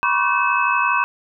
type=tone cluster; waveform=sine; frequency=971 / 1077 / 1149 / 1529 / 2586 Hz; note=B5 / C6 / D6 / G6 / E7; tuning=-30 / +50 / -38 / -44 / -34 cents; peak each=-22 dBFS; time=0.03-1.04 s; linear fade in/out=0 ms; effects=none